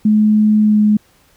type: tone with pitch glide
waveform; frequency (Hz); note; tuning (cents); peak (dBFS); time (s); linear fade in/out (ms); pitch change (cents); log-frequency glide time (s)
sine; 213.2 to 211; G#3 to G#3; +46 to +28; -8; 0.05-0.97; 5; -18; 0.61-0.79
effects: pink hiss -53 dBFS RMS until 1.36 s